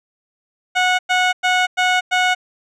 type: tone bursts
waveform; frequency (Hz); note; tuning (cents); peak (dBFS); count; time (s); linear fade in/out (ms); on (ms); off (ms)
15% pulse; 733; F#5; -16; -7; 5; 0.75-2.35; 20; 240; 100
effects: low-pass 5000 Hz 12 dB/octave